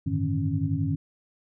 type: tone cluster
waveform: sine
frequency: 95 / 107 / 146.9 / 157.2 / 274.1 Hz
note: F#2 / A2 / D3 / D#3 / C#4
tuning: +46 / -48 / +1 / +18 / -19 cents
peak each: -30 dBFS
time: 0.06-0.96 s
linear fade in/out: 10 ms
effects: none